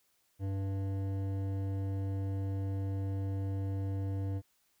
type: tone with hard clipping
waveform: sine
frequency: 97.4 Hz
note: G2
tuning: 11 cents flat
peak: -34 dBFS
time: 0.39-4.42 s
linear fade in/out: 50 ms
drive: 12 dB
effects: white hiss -73 dBFS RMS until 4.8 s